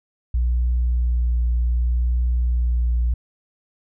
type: tone with vibrato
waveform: sine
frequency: 60 Hz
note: B1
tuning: 49 cents flat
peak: -15 dBFS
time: 0.34-3.14 s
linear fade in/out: 5 ms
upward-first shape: triangle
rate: 0.66 Hz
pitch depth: 19 cents each way
effects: tanh soft clip ceiling -14 dBFS